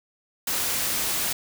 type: noise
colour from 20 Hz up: white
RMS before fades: -26 dBFS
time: 0.47-1.33 s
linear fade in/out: 5 ms
effects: none